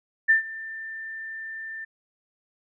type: tone with ADSR envelope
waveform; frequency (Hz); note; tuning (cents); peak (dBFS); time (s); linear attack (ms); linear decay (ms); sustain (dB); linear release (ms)
sine; 1786; A6; +25; -13; 0.28-1.85; 21; 120; -20; 10
effects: none